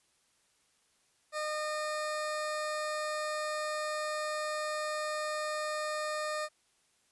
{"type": "tone", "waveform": "20% pulse", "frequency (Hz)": 610, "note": "D#5", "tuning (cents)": -34, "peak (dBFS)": -28, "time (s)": [1.32, 6.49], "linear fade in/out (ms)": 50, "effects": ["white hiss -71 dBFS RMS until 7.11 s", "resampled to 24000 Hz"]}